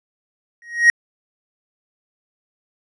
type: tone with exponential growth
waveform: triangle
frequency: 1883 Hz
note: A#6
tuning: 17 cents sharp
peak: -3 dBFS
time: 0.62-0.9 s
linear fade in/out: 1 ms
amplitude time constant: 59 ms
effects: resampled to 22050 Hz